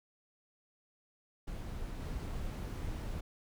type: noise with level steps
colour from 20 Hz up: brown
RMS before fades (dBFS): -41 / -39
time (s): 1.47-3.21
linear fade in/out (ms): 10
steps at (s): 2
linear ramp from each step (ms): 2
effects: none